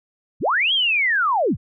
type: linear two-way sweep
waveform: sine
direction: up then down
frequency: 43.32 to 3322 to 43.32 Hz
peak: -16 dBFS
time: 0.4-1.57 s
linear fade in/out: 50 ms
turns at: 0.73 s
effects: none